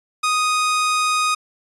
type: tone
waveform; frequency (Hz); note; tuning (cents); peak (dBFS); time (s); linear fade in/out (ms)
sawtooth; 1244.5; D#6; 0; -13; 0.23-1.35; 10
effects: resampled to 24000 Hz